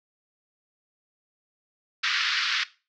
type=band-pass noise; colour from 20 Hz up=pink; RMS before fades=-26 dBFS; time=2.03-2.64 s; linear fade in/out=10 ms; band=1300 to 5200 Hz; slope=48 dB/octave; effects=noise-tail reverb RT60 0.3 s tail -17 dB re dry